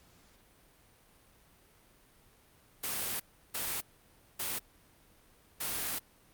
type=noise bursts at uneven times; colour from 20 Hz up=white; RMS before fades=-35 dBFS; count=4; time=2.83-3.2 / 3.54-3.81 / 4.39-4.59 / 5.6-5.99 s; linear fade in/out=10 ms; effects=pink hiss -63 dBFS RMS until 6.33 s + Opus 48 kbps